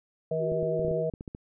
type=harmonic tone; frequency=159.8 Hz; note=D#3; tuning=47 cents sharp; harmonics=1 / 3 / 4; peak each=-33 / -29 / -30 dBFS; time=0.31-1.1 s; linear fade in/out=5 ms
type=tone with vibrato; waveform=sine; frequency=372.9 Hz; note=F#4; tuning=14 cents sharp; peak=-33 dBFS; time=0.38-1.05 s; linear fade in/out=50 ms; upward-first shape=triangle; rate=12 Hz; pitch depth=100 cents each way
type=clicks; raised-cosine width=3 ms; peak=-25 dBFS; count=10; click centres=0.52 / 0.629 / 0.795 / 0.849 / 0.882 / 0.912 / 1.138 / 1.209 / 1.278 / 1.349 s
effects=none